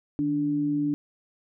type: tone pair together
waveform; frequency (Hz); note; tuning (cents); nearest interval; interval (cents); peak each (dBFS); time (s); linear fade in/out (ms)
sine; 153.16 / 291.4; D#3 / D4; -27 / -13; major seventh; 1114; -33 / -23; 0.19-0.94; 0
effects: none